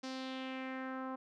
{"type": "tone with low-pass filter sweep", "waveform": "sawtooth", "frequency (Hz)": 261.6, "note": "C4", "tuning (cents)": 0, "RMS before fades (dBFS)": -42, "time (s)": [0.03, 1.16], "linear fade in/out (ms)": 10, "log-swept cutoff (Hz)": [5400, 1100], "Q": 2.5, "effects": []}